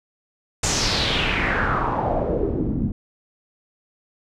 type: noise with low-pass filter sweep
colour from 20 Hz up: pink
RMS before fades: -22 dBFS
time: 0.63-2.92 s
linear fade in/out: 5 ms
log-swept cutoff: 7400 to 200 Hz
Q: 3.7
effects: none